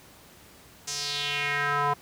square tone with band-pass filter sweep, 144.4 Hz, D3, 29 cents flat, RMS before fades -28 dBFS, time 0.87-1.94 s, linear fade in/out 10 ms, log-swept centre 6500 to 950 Hz, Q 3, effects pink hiss -52 dBFS RMS until 2.01 s + high-pass 60 Hz 12 dB/octave

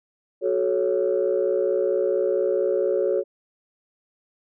sine chord, F# minor, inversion none, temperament equal with one note detuned, 370 / 430 / 554.4 Hz, F#4 / A4 / C#5, 0 / -40 / 0 cents, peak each -23 dBFS, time 0.41-3.24 s, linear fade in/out 50 ms, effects tanh soft clip ceiling -12 dBFS

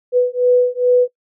sine beating tone pair, 493.9 / 496.3 Hz, B4 / B4, 0 / +8 cents, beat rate 2.4 Hz, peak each -14 dBFS, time 0.12-1.08 s, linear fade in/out 50 ms, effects noise-tail reverb RT60 0.1 s tail -22 dB re dry

